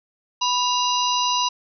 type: harmonic tone with a mistuned harmonic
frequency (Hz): 987.8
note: B5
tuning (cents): 0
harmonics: 1 / 3 / 4 / 5 / 6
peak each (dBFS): -21 / -26 / -27 / -28 / -29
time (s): 0.41-1.49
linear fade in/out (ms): 10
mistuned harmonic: 3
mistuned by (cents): -95
effects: none